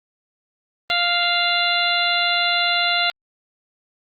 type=harmonic tone with a mistuned harmonic; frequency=698.5 Hz; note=F5; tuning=in tune; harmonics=1 / 2 / 3 / 4 / 5 / 6; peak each=-24 / -24 / -24 / -24 / -24 / -24 dBFS; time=0.9-3.1 s; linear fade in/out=0 ms; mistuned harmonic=6; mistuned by=-62 cents; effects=Opus 32 kbps